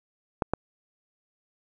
clicks, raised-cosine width 1 ms, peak -10 dBFS, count 2, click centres 0.422 / 0.536 s, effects none

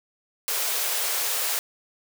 white high-pass noise, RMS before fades -26 dBFS, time 0.48-1.59 s, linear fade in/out 0 ms, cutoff 400 Hz, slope 96 dB/octave, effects none

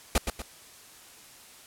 pink noise with echo, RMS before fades -22 dBFS, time 0.15-0.18 s, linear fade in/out 2 ms, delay 120 ms, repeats 2, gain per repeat -7 dB, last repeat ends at 0.42 s, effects white hiss -51 dBFS RMS until 1.66 s + low-pass 12000 Hz 12 dB/octave

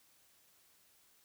silence, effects white hiss -68 dBFS RMS until 1.24 s

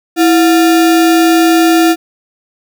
sine tone with sample-and-hold, 329.6 Hz, E4, in tune, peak -5 dBFS, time 0.16-1.96 s, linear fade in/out 50 ms, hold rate 1050 Hz, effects none

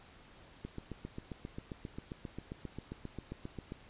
click train, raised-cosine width 3 ms, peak -28 dBFS, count 24, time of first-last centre 0.65-3.721 s, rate 7.49 Hz, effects pink hiss -58 dBFS RMS until 3.89 s + resampled to 8000 Hz

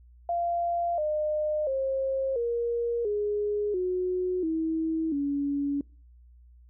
sine tone with pitch steps, 690 / 607.7 / 535.1 / 471.3 / 415 / 365.5 / 321.9 / 283.5 Hz, F5 / D#5 / C5 / A#4 / G#4 / F#4 / E4 / C#4, -21 / -41 / +39 / +19 / -1 / -21 / -41 / +39 cents, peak -25 dBFS, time 0.29-5.81 s, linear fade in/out 2 ms, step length 690 ms, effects noise-tail reverb RT60 0.4 s tail -26 dB re dry + added 60 Hz sine -51 dBFS peak until 6.69 s

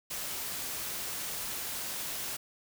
white noise, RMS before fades -37 dBFS, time 0.1-2.37 s, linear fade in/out 10 ms, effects none

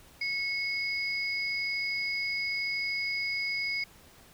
sine tone pair together, 2193 / 4934 Hz, C#7 / D#8, -19 / -15 cents, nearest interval octave + major second, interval 1404 cents, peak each -30 / -35 dBFS, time 0.21-3.84 s, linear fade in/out 5 ms, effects pink hiss -56 dBFS RMS until 4.33 s

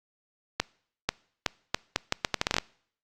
accelerating click train, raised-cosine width 0.2 ms, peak -6 dBFS, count 14, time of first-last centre 0.6-2.584 s, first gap 490 ms, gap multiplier 0.76, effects noise-tail reverb RT60 0.6 s tail -25 dB re dry + Opus 48 kbps

